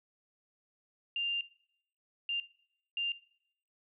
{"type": "tone bursts at uneven times", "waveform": "sine", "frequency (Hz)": 2794, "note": "F7", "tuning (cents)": 0, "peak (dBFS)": -31, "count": 3, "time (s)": [[1.16, 1.41], [2.29, 2.4], [2.97, 3.12]], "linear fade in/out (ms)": 2, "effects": ["noise-tail reverb RT60 0.7 s tail -19 dB re dry"]}